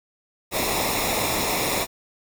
pink noise with comb filter, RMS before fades -24 dBFS, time 0.51-1.87 s, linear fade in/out 50 ms, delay 0.65 ms, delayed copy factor -0.7, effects none

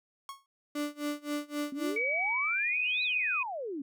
45% pulse tone with exponential decay, 1097 Hz, C#6, 18 cents flat, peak -36 dBFS, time 0.29-0.46 s, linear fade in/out 1 ms, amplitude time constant 36 ms
35% pulse tone with tremolo, 293.7 Hz, D4, in tune, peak -28 dBFS, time 0.75-2.02 s, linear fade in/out 5 ms, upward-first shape sine, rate 3.8 Hz, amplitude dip 95%
sine exponential two-way sweep, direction up then down, 262.6 to 4023 to 262.6 Hz, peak -34 dBFS, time 1.72-3.82 s, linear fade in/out 5 ms, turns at 3.03 s
sine tone with pitch glide, 2274 to 2494 Hz, C#7 to D#7, +44 to +3 cents, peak -28 dBFS, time 1.96-3.43 s, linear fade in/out 5 ms, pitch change +159 cents, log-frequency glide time 2.4-2.78 s
effects none

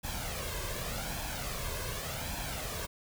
pink noise with flanger, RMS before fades -37 dBFS, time 0.03-2.87 s, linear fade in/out 20 ms, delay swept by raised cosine 1.2 to 1.93 ms, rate 0.86 Hz, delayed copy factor +0.6, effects none

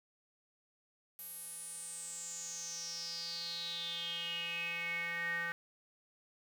square tone with band-pass filter sweep, 169.6 Hz, E3, 50 cents sharp, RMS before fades -41 dBFS, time 1.19-5.52 s, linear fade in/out 0 ms, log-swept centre 12000 to 1700 Hz, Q 8.7, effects 10-bit

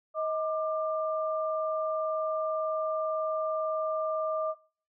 sine tone pair together, 630.9 / 1191 Hz, D#5 / D6, +24 / +24 cents, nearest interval major seventh, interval 1100 cents, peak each -29 / -32 dBFS, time 0.14-4.55 s, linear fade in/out 50 ms, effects noise-tail reverb RT60 0.5 s tail -25 dB re dry

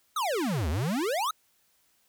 square exponential two-way sweep, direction down then up, 1334 to 69.7 to 1334 Hz, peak -27 dBFS, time 0.16-1.31 s, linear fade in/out 5 ms, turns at 0.69 s, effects white hiss -68 dBFS RMS until 2.08 s

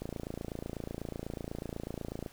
click train, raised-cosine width 2 ms, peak -24 dBFS, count 64, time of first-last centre 0.02-2.262 s, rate 28.1 Hz, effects pink hiss -57 dBFS RMS until 2.32 s

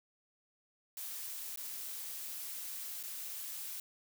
blue noise with dropouts, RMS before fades -43 dBFS, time 0.97-3.8 s, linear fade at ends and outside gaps 2 ms, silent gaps 1.56-1.573 / 3.029-3.035 s, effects none

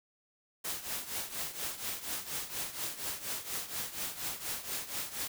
white noise with tremolo, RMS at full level -35 dBFS, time 0.64-5.28 s, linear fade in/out 10 ms, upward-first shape triangle, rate 4.2 Hz, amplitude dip 80%, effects none

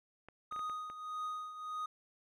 clicks, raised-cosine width 0.5 ms, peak -36 dBFS, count 6, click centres 0.286 / 0.524 / 0.562 / 0.593 / 0.697 / 0.9 s
triangle tone with tremolo, 1244.5 Hz, D#6, in tune, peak -34 dBFS, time 0.51-1.86 s, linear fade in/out 5 ms, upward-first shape triangle, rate 1.7 Hz, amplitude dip 70%
effects none

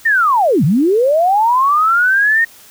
sine linear two-way sweep, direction down then up, 1864.7 to 127.8 to 1864.7 Hz, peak -9 dBFS, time 0.05-2.45 s, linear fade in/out 10 ms, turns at 0.64 s, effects white hiss -42 dBFS RMS until 2.7 s

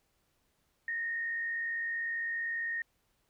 sine tone with frequency modulation, 1850 Hz, A#6, 14 cents flat, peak -32 dBFS, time 0.88-2.82 s, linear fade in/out 2 ms, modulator 57.7 Hz, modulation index 0.46, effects pink hiss -75 dBFS RMS until 3.29 s

